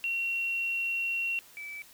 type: tone pair in turn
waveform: sine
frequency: 2736 / 2307 Hz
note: F7 / D7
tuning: -36 / -31 cents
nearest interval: minor third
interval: 295 cents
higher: first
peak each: -28 / -38 dBFS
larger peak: first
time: 0.04-1.39 / 1.57-1.82 s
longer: first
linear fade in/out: 0 ms
effects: white hiss -55 dBFS RMS until 1.93 s